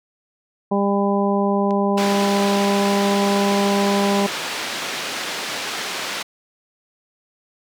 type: harmonic tone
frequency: 200 Hz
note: G3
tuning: 35 cents sharp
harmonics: 1 / 2 / 3 / 4 / 5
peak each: -19 / -22 / -24 / -25 / -26 dBFS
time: 0.71-4.27 s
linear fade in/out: 10 ms
type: clicks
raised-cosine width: 0.2 ms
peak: -21 dBFS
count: 2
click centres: 1.708 / 2.395 s
type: band-pass noise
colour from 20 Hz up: white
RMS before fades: -27 dBFS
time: 1.97-6.23 s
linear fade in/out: 10 ms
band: 210 to 4100 Hz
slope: 12 dB/octave
effects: none